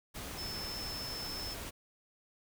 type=tone in noise; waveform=sine; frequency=5270 Hz; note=E8; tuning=1 cent flat; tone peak=-40 dBFS; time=0.37-1.55 s; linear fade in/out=20 ms; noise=pink; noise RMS=-43 dBFS; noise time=0.14-1.71 s; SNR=0 dB; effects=none